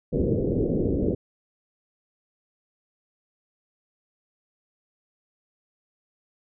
white low-pass noise, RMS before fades -24 dBFS, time 0.12-1.15 s, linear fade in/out 10 ms, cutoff 490 Hz, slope 48 dB/octave, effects none

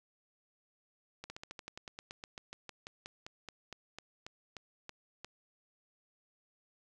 slowing click train, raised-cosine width 0.2 ms, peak -27 dBFS, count 25, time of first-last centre 1.24-5.246 s, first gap 60 ms, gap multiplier 1.08, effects none

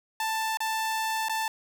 sawtooth tone with dropouts, 884 Hz, A5, 8 cents sharp, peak -23 dBFS, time 0.2-1.48 s, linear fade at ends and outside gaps 2 ms, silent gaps 0.572-0.604 / 1.285-1.295 s, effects none

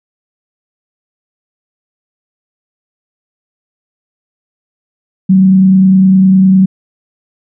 sine tone with frequency modulation, 189.5 Hz, F#3, 42 cents sharp, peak -3 dBFS, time 5.29-6.66 s, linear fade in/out 10 ms, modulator 29.9 Hz, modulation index 0.22, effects none

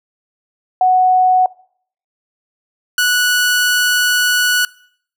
sine / sawtooth tone pair in turn, 740 / 1473.6 Hz, F#5 / F#6, 0 / -7 cents, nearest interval octave, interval 1193 cents, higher second, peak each -8 dBFS, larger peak neither, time 0.81-1.46 / 2.98-4.65 s, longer second, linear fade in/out 2 ms, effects noise-tail reverb RT60 0.6 s tail -22 dB re dry

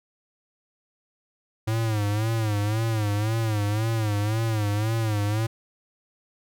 square tone with vibrato, 108 Hz, A2, 32 cents flat, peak -23 dBFS, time 1.67-5.47 s, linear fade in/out 10 ms, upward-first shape sine, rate 1.9 Hz, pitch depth 96 cents each way, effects none

